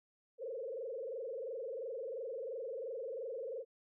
sine tone with frequency modulation, 493.9 Hz, B4, in tune, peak -39 dBFS, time 0.38-3.65 s, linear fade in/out 50 ms, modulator 22.9 Hz, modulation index 2.4, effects none

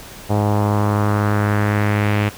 sawtooth tone with low-pass filter sweep, 103.83 Hz, G#2, in tune, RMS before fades -17 dBFS, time 0.29-2.3 s, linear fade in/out 20 ms, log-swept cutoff 780 to 2600 Hz, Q 2.2, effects pink hiss -37 dBFS RMS until 2.37 s

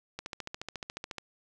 click train, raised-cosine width 0.2 ms, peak -20 dBFS, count 15, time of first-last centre 0.19-1.183 s, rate 14.1 Hz, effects none

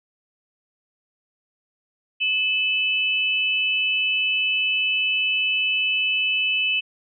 sine tone pair together, 2600 / 2995 Hz, E7 / F#7, -24 / +20 cents, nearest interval major second, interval 244 cents, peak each -21 / -23 dBFS, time 2.2-6.81 s, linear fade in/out 20 ms, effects none

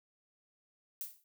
violet noise with exponential decay, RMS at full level -37 dBFS, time 1.01-1.24 s, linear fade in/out 1 ms, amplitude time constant 49 ms, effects none

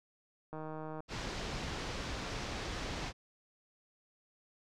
click train, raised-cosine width 1 ms, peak -30 dBFS, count 75, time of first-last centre 0.53-1.004 s, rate 156 Hz
pink low-pass noise, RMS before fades -40 dBFS, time 1.08-3.13 s, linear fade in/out 50 ms, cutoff 6000 Hz, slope 24 dB/octave
effects none

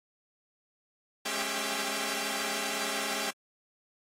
5% pulse tone cluster, 211.4 / 274.6 / 395.2 / 671 / 784 Hz, G#3 / C#4 / G4 / E5 / G5, +31 / -16 / +14 / +31 / 0 cents, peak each -26 dBFS, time 1.25-3.31 s, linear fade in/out 10 ms, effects AAC 48 kbps

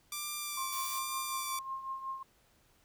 5% pulse tone with vibrato, 1174.7 Hz, D6, in tune, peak -25 dBFS, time 0.12-1.59 s, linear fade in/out 2 ms, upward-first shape sine, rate 1.2 Hz, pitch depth 20 cents each way
sine tone with tremolo, 1066 Hz, C6, 32 cents sharp, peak -34 dBFS, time 0.57-2.23 s, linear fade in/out 5 ms, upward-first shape triangle, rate 5.4 Hz, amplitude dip 70%
blue noise, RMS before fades -44 dBFS, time 0.72-0.99 s, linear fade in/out 5 ms
effects pink hiss -68 dBFS RMS until 2.84 s

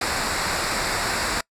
pink noise with comb filter, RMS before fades -24 dBFS, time 0.01-1.41 s, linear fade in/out 5 ms, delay 0.32 ms, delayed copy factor -0.65, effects noise-tail reverb RT60 0.1 s tail -25 dB re dry + low-pass 9000 Hz 12 dB/octave

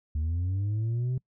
sine linear sweep, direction up, 74.3 to 130 Hz, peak -23 dBFS, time 0.15-1.18 s, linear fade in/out 5 ms, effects noise-tail reverb RT60 0.1 s tail -26 dB re dry + tanh soft clip ceiling -25 dBFS

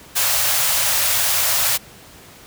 white band-stop noise, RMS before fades -18 dBFS, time 0.15-1.78 s, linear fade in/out 20 ms, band 130 to 520 Hz, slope 48 dB/octave, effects pink hiss -43 dBFS RMS until 2.46 s + high-pass 60 Hz 12 dB/octave

